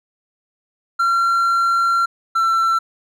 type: tone pair in turn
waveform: triangle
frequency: 1369 / 1344.7 Hz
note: F6 / E6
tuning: -35 / +34 cents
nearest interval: unison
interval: 31 cents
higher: first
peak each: -12 dBFS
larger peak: neither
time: 0.99-2.06 / 2.35-2.79 s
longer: first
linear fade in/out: 10 ms
effects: none